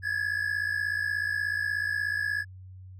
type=tone pair together; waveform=triangle; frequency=1661.2 / 1717.8 Hz; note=G#6 / A6; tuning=0 / -42 cents; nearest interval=minor second; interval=58 cents; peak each=-28 dBFS; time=0.02-2.45 s; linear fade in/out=50 ms; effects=added 93 Hz sine -43 dBFS peak until 2.99 s